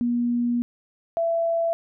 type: tone pair in turn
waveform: sine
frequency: 240 / 668.3 Hz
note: B3 / E5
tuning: -49 / +24 cents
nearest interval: octave + tritone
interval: 1773 cents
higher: second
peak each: -20 dBFS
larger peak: neither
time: 0.01-0.62 / 1.17-1.73 s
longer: first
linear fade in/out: 0 ms
effects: none